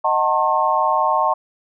sine chord, D# diminished seventh, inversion none, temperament just, 622.3 / 746.7 / 896 / 1075.3 Hz, D#5 / F#5 / A5 / C6, 0 / +16 / +31 / +47 cents, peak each -22 / -22 / -19 / -19 dBFS, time 0.04-1.34 s, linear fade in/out 10 ms, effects none

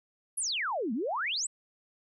sine exponential two-way sweep, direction down then up, 11490 to 205.2 to 8560 Hz, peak -29 dBFS, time 0.37-1.47 s, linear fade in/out 10 ms, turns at 0.93 s, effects none

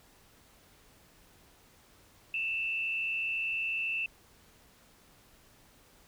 sine tone with frequency modulation, 2666 Hz, E7, 19 cents sharp, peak -30 dBFS, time 2.34-4.06 s, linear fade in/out 2 ms, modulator 150 Hz, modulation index 0.43, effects pink hiss -61 dBFS RMS until 6.07 s

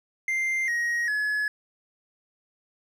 triangle tone with pitch steps, 2093 / 1886.3 / 1700 Hz, C7 / A#6 / G#6, 0 / +20 / +40 cents, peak -22 dBFS, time 0.28-1.48 s, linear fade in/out 2 ms, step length 400 ms, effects none

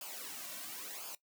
white noise with flanger, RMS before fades -45 dBFS, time 0.01-1.15 s, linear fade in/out 2 ms, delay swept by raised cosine 0.51 to 2.41 ms, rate 0.95 Hz, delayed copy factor -0.7, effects noise-tail reverb RT60 0.1 s tail -18 dB re dry + high-pass 200 Hz 12 dB/octave

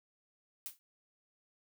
blue noise with exponential decay, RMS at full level -38 dBFS, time 0.66-0.79 s, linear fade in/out 0 ms, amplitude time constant 27 ms, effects none

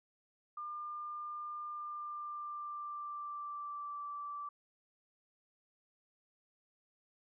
sine tone with pitch glide, 1200 to 1163.8 Hz, D6 to D6, +37 to -16 cents, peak -40 dBFS, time 0.57-4.49 s, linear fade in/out 5 ms, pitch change -53 cents, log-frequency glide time 1.68-4.04 s, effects none

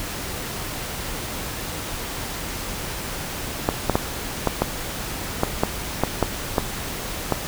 clicks, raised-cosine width 1 ms, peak -3 dBFS, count 11, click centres 3.689 / 3.897 / 3.955 / 4.473 / 4.62 / 5.434 / 5.635 / 6.036 / 6.227 / 6.582 / 7.323 s, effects pink hiss -30 dBFS RMS until 7.47 s

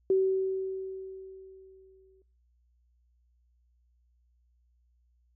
sine tone with exponential decay, 381.1 Hz, G4, 49 cents flat, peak -20 dBFS, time 0.1-2.22 s, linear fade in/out 2 ms, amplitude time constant 460 ms, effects noise-tail reverb RT60 0.4 s tail -23 dB re dry + added 60 Hz sine -65 dBFS peak until 5.35 s

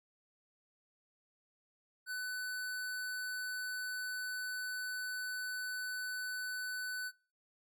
square tone, 1500 Hz, F#6, 23 cents sharp, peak -38 dBFS, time 2.06-7.12 s, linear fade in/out 50 ms, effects noise-tail reverb RT60 0.4 s tail -26 dB re dry + AAC 64 kbps

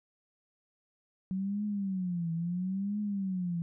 sine tone with vibrato, 185.8 Hz, F#3, 7 cents sharp, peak -30 dBFS, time 1.31-3.62 s, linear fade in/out 0 ms, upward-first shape triangle, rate 0.74 Hz, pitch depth 220 cents each way, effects none

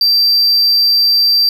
triangle tone, 4693 Hz, D8, 2 cents flat, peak -7 dBFS, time 0.01-1.49 s, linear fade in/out 2 ms, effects none

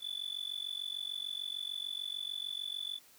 triangle tone with amplitude modulation, 3479 Hz, A7, 20 cents flat, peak -31 dBFS, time 0-3 s, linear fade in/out 50 ms, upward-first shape sine, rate 46.7 Hz, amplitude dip 95%, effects tanh soft clip ceiling -27 dBFS + white hiss -61 dBFS RMS until 3.18 s

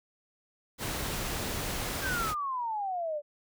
pink noise, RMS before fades -34 dBFS, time 0.78-2.35 s, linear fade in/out 50 ms
sine exponential sweep, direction down, 1622 to 574 Hz, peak -30 dBFS, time 2.01-3.22 s, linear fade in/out 50 ms
effects none

